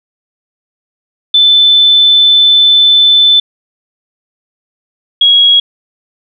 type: tone pair in turn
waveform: sine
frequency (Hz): 3520 / 3313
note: A7 / G#7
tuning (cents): 0 / -5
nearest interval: minor second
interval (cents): 105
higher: first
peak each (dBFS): -3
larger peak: neither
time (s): 1.34-3.4 / 5.21-5.6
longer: first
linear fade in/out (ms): 5
effects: none